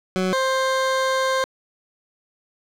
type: tone pair in turn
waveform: 20% pulse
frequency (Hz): 186 / 526.1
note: F#3 / C5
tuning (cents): +9 / +9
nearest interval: octave + tritone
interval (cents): 1800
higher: second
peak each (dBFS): -15 / -14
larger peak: second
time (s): 0.16-0.33 / 0.33-1.44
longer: second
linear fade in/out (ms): 0
effects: low-pass 7000 Hz 12 dB/octave + 7-bit